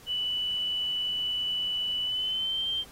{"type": "tone with pitch glide", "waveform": "sine", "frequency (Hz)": [2971, 3146], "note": ["F#7", "G7"], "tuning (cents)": [6, 6], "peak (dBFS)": -27, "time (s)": [0.06, 2.85], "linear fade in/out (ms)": 50, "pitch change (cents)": 100, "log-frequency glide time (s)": [2.03, 2.65], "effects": ["pink hiss -52 dBFS RMS until 2.91 s", "AAC 48 kbps"]}